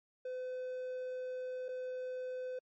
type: tone with dropouts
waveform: triangle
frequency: 508 Hz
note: B4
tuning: 49 cents sharp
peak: -36 dBFS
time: 0.25-2.59 s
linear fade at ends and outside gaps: 5 ms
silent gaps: 1.684-1.688 s
effects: MP3 32 kbps